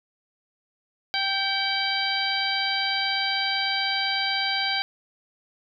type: harmonic tone with a mistuned harmonic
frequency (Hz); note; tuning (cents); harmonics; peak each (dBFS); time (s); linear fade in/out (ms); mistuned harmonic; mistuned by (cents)
784; G5; 0; 1 / 2 / 3 / 4 / 5 / 6; -30 / -30 / -30 / -30 / -30 / -30; 1.14-4.82; 0; 3; -46
effects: none